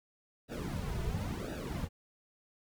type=noise with flanger; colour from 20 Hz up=brown; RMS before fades=-37 dBFS; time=0.48-1.89 s; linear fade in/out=50 ms; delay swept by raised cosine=0.93 to 3.73 ms; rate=0.96 Hz; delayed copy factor=-1; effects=none